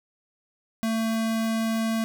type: tone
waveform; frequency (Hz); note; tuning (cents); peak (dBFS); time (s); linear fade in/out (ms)
square; 224.2; A3; +33; -24; 0.83-2.04; 0
effects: none